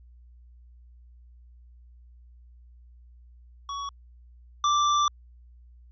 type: tone pair in turn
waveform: square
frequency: 1123 / 1174.5 Hz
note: C#6 / D6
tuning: +22 / 0 cents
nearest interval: minor second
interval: 78 cents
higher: second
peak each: -32 / -21 dBFS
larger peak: second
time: 3.69-3.89 / 4.64-5.08 s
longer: second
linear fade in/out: 2 ms
effects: added 60 Hz sine -49 dBFS peak until 5.91 s + resampled to 16000 Hz